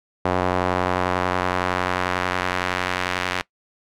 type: tone with band-pass filter sweep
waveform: sawtooth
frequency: 91 Hz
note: F#2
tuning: 28 cents flat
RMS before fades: -23 dBFS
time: 0.25-3.42 s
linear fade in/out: 5 ms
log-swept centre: 760 to 2200 Hz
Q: 0.93
effects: noise-tail reverb RT60 0.1 s tail -21 dB re dry